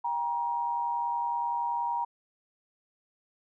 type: tone pair together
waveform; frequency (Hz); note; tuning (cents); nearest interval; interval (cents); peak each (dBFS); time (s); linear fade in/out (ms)
sine; 796 / 946.6; G5 / A#5; +26 / +26; minor third; 300; -35 / -28; 0.04-2.05; 10
effects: none